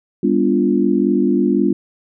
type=tone cluster; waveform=sine; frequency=200.3 / 245.7 / 289.7 / 348.1 Hz; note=G3 / B3 / D4 / F4; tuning=+38 / -9 / -24 / -6 cents; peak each=-18 dBFS; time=0.23-1.73 s; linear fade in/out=5 ms; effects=none